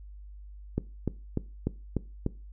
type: click train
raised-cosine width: 3 ms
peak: -14 dBFS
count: 6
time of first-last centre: 0.78-2.264 s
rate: 3.37 Hz
effects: noise-tail reverb RT60 0.3 s tail -19 dB re dry + added 50 Hz sine -43 dBFS peak until 2.52 s